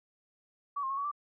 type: tone with pitch steps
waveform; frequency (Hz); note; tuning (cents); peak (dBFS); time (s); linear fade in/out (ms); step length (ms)
sine; 1137 / 1065 / 1092 / 1127 / 1171; C#6 / C6 / C#6 / C#6 / D6; +44 / +30 / -26 / +28 / -5; -31; 0.76-1.115; 10; 71
effects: none